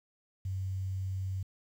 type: tone with quantisation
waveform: sine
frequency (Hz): 95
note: F#2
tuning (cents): +46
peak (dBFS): -32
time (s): 0.45-1.43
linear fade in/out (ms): 5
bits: 10
effects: none